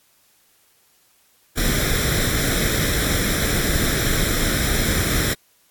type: noise with comb filter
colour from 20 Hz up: pink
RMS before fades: -20 dBFS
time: 1.57-5.34 s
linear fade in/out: 10 ms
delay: 0.54 ms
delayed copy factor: +0.7
effects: white hiss -59 dBFS RMS until 5.7 s + AAC 64 kbps